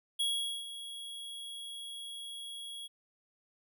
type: tone with ADSR envelope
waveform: square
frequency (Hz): 3322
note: G#7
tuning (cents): 0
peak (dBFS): -29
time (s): 0.19-2.88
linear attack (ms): 13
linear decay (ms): 440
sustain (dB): -13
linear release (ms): 22
effects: none